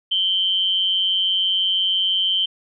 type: tone with amplitude modulation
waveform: sine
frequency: 3100 Hz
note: G7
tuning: 20 cents flat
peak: -14 dBFS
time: 0.11-2.46 s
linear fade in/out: 10 ms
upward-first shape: sine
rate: 186 Hz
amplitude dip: 60%
effects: none